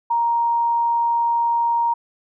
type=tone; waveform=sine; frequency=936 Hz; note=A#5; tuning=7 cents sharp; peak=-16 dBFS; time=0.1-1.94 s; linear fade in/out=10 ms; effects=none